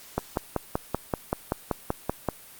click train, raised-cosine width 1 ms, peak -10 dBFS, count 12, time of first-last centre 0.18-2.287 s, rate 5.22 Hz, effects white hiss -48 dBFS RMS until 2.59 s + Opus 48 kbps

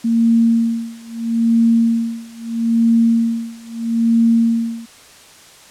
sine tone with tremolo, 230 Hz, A#3, 23 cents flat, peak -9 dBFS, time 0.04-4.86 s, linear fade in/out 10 ms, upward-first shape sine, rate 0.77 Hz, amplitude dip 95%, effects white hiss -43 dBFS RMS until 5.7 s + low-pass 9000 Hz 12 dB/octave

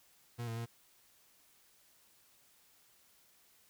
40% pulse tone with pitch steps, 118.9 / 114.2 / 116.6 Hz, A#2 / A#2 / A#2, +35 / -35 / +1 cents, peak -37 dBFS, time 0.38-0.662 s, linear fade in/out 20 ms, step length 94 ms, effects white hiss -67 dBFS RMS until 3.69 s

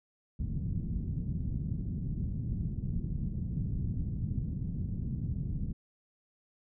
white low-pass noise, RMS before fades -34 dBFS, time 0.39-5.73 s, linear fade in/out 10 ms, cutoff 180 Hz, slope 24 dB/octave, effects none

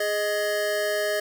square tone cluster, 415.9 / 623 / 1684 Hz, G#4 / D#5 / G#6, +2 / +2 / +24 cents, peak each -30 / -26 / -32 dBFS, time 0-1.2 s, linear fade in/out 5 ms, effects none

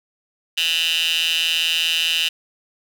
15% pulse tone with high-pass filter, 164.81 Hz, E3, in tune, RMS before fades -20 dBFS, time 0.57-2.29 s, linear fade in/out 10 ms, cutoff 3000 Hz, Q 7.8, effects none

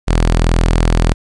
sawtooth tone, 41.48 Hz, E1, 12 cents sharp, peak -6 dBFS, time 0.07-1.14 s, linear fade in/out 20 ms, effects resampled to 22050 Hz + 8-bit

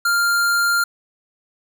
square tone, 1396.9 Hz, F6, in tune, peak -16 dBFS, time 0.05-0.84 s, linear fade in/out 5 ms, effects none

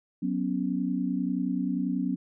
sine chord, F# suspended fourth, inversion none, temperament equal, 185 / 246.9 / 277.2 Hz, F#3 / B3 / C#4, 0 / 0 / 0 cents, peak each -30 dBFS, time 0.22-2.16 s, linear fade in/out 10 ms, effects none

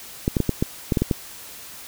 clicks, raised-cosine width 3 ms, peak -6 dBFS, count 9, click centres 0.279 / 0.368 / 0.403 / 0.493 / 0.625 / 0.922 / 0.972 / 1.02 / 1.112 s, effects white hiss -40 dBFS RMS until 1.87 s

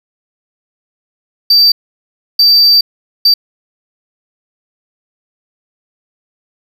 triangle tone bursts at uneven times, 4652 Hz, D8, 17 cents flat, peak -3 dBFS, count 3, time 1.5-1.72 / 2.39-2.81 / 3.25-3.34 s, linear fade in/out 5 ms, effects none

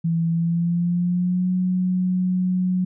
sine tone with pitch glide, 166 to 183.13 Hz, E3 to F#3, +12 to -18 cents, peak -18 dBFS, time 0.04-2.85 s, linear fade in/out 10 ms, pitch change +170 cents, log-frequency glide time 0.3-1.5 s, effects none

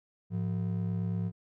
triangle ring-modulated tone, 140.8 Hz, C#3, 27 cents sharp, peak -24 dBFS, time 0.3-1.32 s, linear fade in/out 50 ms, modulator 34.4 Hz, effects none

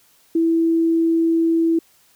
sine tone, 329.6 Hz, E4, in tune, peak -14 dBFS, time 0.35-1.79 s, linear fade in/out 5 ms, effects white hiss -56 dBFS RMS until 2.15 s

